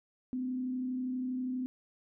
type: tone with frequency modulation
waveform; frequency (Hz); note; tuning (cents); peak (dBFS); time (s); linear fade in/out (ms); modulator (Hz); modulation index
sine; 254.4; C4; -48; -32; 0.33-1.66; 0; 32.4; 0.27
effects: none